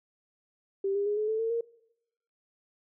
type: tone with pitch steps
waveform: sine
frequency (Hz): 392 / 403.3 / 414.8 / 426.7 / 439 / 451.6 / 464.6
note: G4 / G4 / G#4 / G#4 / A4 / A4 / A#4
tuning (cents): 0 / +49 / -2 / +47 / -4 / +45 / -6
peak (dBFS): -26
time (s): 0.84-1.61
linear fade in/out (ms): 5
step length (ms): 110
effects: noise-tail reverb RT60 0.8 s tail -22 dB re dry